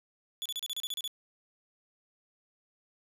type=tone bursts; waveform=40% pulse; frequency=3442 Hz; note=A7; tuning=39 cents flat; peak=-32 dBFS; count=10; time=0.42-1.077 s; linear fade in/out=0 ms; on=36 ms; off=33 ms; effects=none